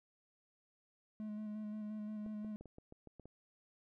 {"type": "tone with vibrato", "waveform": "triangle", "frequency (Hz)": 212.5, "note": "G#3", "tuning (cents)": 40, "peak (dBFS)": -39, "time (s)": [1.2, 2.56], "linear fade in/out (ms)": 0, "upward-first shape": "square", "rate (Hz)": 5.7, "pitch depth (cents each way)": 17}
{"type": "clicks", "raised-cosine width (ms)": 2, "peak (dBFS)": -40, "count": 9, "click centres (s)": [2.263, 2.447, 2.61, 2.657, 2.784, 2.924, 3.073, 3.197, 3.256]}
{"effects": []}